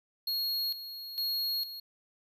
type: tone with tremolo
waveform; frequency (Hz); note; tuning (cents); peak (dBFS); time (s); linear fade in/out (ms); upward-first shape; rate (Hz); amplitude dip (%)
square; 4300; C8; +47; -30; 0.27-1.8; 5; square; 1.1; 70
effects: none